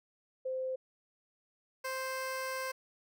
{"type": "tone pair in turn", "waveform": ["sine", "15% pulse"], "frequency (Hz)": [519, 523.5], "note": ["C5", "C5"], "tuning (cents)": [-14, 1], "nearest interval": "unison", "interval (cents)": 15, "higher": "second", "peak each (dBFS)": [-33, -29], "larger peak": "second", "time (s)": [[0.45, 0.76], [1.84, 2.72]], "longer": "second", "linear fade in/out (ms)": 10, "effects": []}